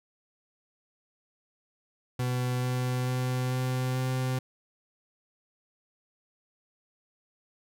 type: tone with pitch steps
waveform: 40% pulse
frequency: 125.1 / 126.04 / 126.99 / 127.95 / 128.91 Hz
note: B2 / B2 / B2 / C3 / C3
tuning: +23 / +36 / +49 / -38 / -25 cents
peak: -26 dBFS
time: 2.19-4.39 s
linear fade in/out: 5 ms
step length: 440 ms
effects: none